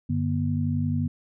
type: tone cluster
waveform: sine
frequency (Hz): 95.7 / 147.3 / 241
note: G2 / D3 / B3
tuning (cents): -41 / +6 / -42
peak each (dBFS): -27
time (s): 0.09-1.08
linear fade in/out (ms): 10
effects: none